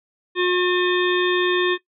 harmonic tone, 359.7 Hz, F#4, 49 cents flat, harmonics 1 / 3 / 5 / 7 / 9 / 10, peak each -18 / -27 / -25 / -29 / -31 / -28 dBFS, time 0.35-1.78 s, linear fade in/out 50 ms, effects noise-tail reverb RT60 0.1 s tail -17 dB re dry

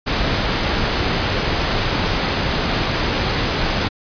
pink noise, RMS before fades -19 dBFS, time 0.06-3.89 s, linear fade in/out 20 ms, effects resampled to 11025 Hz

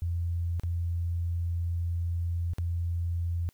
sine tone with dropouts, 85.5 Hz, F2, 36 cents flat, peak -27 dBFS, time 0.02-3.49 s, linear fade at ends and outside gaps 0 ms, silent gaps 0.597-0.635 / 2.535-2.584 s, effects white hiss -67 dBFS RMS until 3.53 s

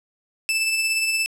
sawtooth tone with tremolo, 2638 Hz, E7, 1 cent sharp, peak -15 dBFS, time 0.49-1.26 s, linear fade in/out 0 ms, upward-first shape sine, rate 17 Hz, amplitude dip 35%, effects low-pass 12000 Hz 12 dB/octave

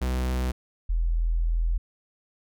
45% pulse / sine tone pair in turn, 63.2 / 41.53 Hz, B1 / E1, +41 / +14 cents, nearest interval perfect fifth, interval 727 cents, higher first, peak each -24 / -21 dBFS, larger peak second, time 0.01-0.52 / 0.89-1.78 s, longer second, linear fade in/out 10 ms, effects none

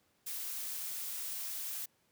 blue noise, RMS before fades -40 dBFS, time 0.26-1.86 s, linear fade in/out 10 ms, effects pink hiss -73 dBFS RMS until 2.11 s + high-pass 100 Hz 12 dB/octave

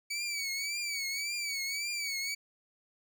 20% pulse tone with vibrato, 2278 Hz, C#7, 47 cents sharp, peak -28 dBFS, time 0.1-2.35 s, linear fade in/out 10 ms, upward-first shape triangle, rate 1.8 Hz, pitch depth 100 cents each way, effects none

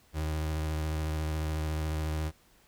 35% pulse tone with vibrato, 77.78 Hz, D#2, in tune, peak -28 dBFS, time 0.13-2.32 s, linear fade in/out 50 ms, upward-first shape sine, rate 14 Hz, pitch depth 23 cents each way, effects pink hiss -63 dBFS RMS until 2.67 s

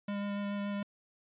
square tone with vibrato, 202.5 Hz, G#3, 43 cents flat, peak -34 dBFS, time 0.08-0.83 s, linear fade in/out 5 ms, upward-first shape sine, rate 7 Hz, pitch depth 9 cents each way, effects resampled to 8000 Hz

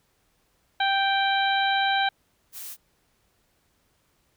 harmonic tone, 784 Hz, G5, in tune, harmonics 1 / 2 / 3 / 4 / 5, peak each -23 / -26 / -32 / -31 / -30 dBFS, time 0.8-2.09 s, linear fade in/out 5 ms
blue noise, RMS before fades -38 dBFS, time 2.52-2.77 s, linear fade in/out 50 ms
effects pink hiss -68 dBFS RMS until 4.36 s

